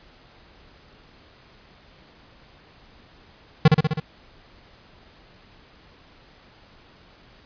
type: tone with echo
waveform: square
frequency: 155.3 Hz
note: D#3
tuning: 3 cents flat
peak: -9 dBFS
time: 3.65-3.68 s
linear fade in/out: 5 ms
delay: 64 ms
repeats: 5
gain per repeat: -3 dB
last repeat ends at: 4 s
effects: pink hiss -52 dBFS RMS until 7.45 s + resampled to 11025 Hz